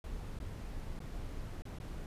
brown noise with dropouts, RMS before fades -42 dBFS, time 0.04-2.06 s, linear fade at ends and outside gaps 1 ms, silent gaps 0.389-0.401 / 0.991-1.003 / 1.621-1.653 / 1.786-1.801 s, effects resampled to 32000 Hz

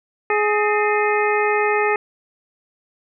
harmonic tone with a mistuned harmonic, 419.1 Hz, G#4, 16 cents sharp, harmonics 1 / 2 / 3 / 4 / 5 / 6, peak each -19 / -22 / -24 / -25 / -26 / -27 dBFS, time 0.3-1.96 s, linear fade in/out 2 ms, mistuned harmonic 4, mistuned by +130 cents, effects none

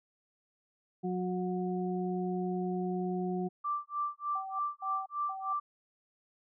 harmonic tone, 182.1 Hz, F#3, 27 cents flat, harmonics 1 / 2 / 4, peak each -33 / -35 / -40 dBFS, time 1.03-3.49 s, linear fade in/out 20 ms
sine tone with tremolo, 1174.7 Hz, D6, in tune, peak -29 dBFS, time 3.64-5.6 s, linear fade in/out 10 ms, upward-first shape sine, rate 3.3 Hz, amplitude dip 100%
sine tone bursts, 768 Hz, G5, 36 cents flat, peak -38 dBFS, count 3, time 4.35-5.53 s, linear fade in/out 5 ms, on 240 ms, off 230 ms
effects none

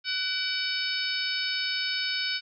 harmonic tone with a mistuned harmonic, 747 Hz, F#5, 16 cents sharp, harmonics 2 / 3 / 4 / 5 / 6 / 7, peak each -34 / -34 / -34 / -34 / -34 / -34 dBFS, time 0.04-2.41 s, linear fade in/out 50 ms, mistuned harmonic 3, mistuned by +49 cents, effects none

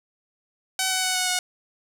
5% pulse tone with pitch steps, 756 / 749.5 / 743 / 736.6 / 730.2 Hz, F#5 / F#5 / F#5 / F#5 / F#5, +37 / +22 / +7 / -8 / -23 cents, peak -10 dBFS, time 0.79-1.39 s, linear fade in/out 2 ms, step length 120 ms, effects 7-bit

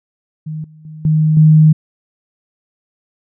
sine tone with level steps, 155.56 Hz, D#3, in tune, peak -21 / -38 / -29 / -9 / -4 dBFS, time 0.46-1.73 s, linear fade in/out 10 ms, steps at 0.64 / 0.85 / 1.05 / 1.37 s, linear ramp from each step 2 ms, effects none

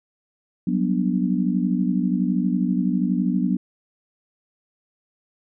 sine chord, G major seventh, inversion third, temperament just, 183.75 / 196 / 245 / 294 Hz, F#3 / G3 / B3 / D4, -12 / 0 / -14 / +2 cents, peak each -22 / -27 / -23 / -27 dBFS, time 0.67-3.57 s, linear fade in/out 5 ms, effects none

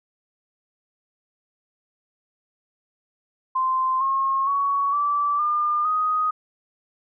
sine tone with pitch steps, 1041 / 1079.6 / 1119.6 / 1161.1 / 1204.1 / 1248.7 Hz, C6 / C#6 / C#6 / D6 / D6 / D#6, -9 / -46 / +17 / -20 / +43 / +6 cents, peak -19 dBFS, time 3.55-6.31 s, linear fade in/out 10 ms, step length 460 ms, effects none

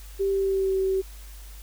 sine tone with pitch glide, 392 to 382.2 Hz, G4 to G4, 0 to -44 cents, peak -21 dBFS, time 0.19-1.02 s, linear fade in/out 20 ms, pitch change -44 cents, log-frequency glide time 0.29-0.76 s, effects added 50 Hz sine -40 dBFS peak until 1.62 s + white hiss -50 dBFS RMS until 1.62 s

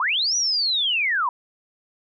sine linear two-way sweep, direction up then down, 932.3 to 5920 to 932.3 Hz, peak -19 dBFS, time 0-1.29 s, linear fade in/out 2 ms, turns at 0.36 s, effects none

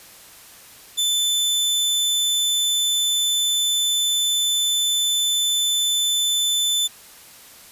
sawtooth tone, 3520 Hz, A7, in tune, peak -15 dBFS, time 0.97-6.88 s, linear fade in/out 20 ms, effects white hiss -45 dBFS RMS until 7.71 s + resampled to 32000 Hz

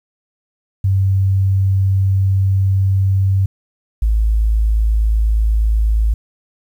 sine tone pair in turn, 96.5 / 54.16 Hz, G2 / A1, -27 / -27 cents, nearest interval minor seventh, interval 1000 cents, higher first, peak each -11 dBFS, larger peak neither, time 0.84-3.46 / 4.02-6.14 s, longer first, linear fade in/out 5 ms, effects 8-bit

